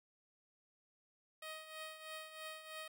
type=tone with tremolo; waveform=10% pulse; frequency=628 Hz; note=D#5; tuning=16 cents sharp; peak=-36 dBFS; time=1.42-2.88 s; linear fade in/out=5 ms; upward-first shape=triangle; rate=3.1 Hz; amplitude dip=70%; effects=none